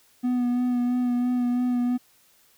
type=tone with vibrato; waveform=triangle; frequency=246.1 Hz; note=B3; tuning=6 cents flat; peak=-19 dBFS; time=0.23-1.98 s; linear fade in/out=20 ms; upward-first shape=sine; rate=3 Hz; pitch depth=21 cents each way; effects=white hiss -60 dBFS RMS until 2.57 s